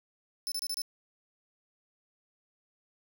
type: tone bursts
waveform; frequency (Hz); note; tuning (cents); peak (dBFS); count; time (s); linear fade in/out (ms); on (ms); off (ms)
sawtooth; 5274; E8; 0; -29; 5; 0.47-0.818; 0; 48; 27
effects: none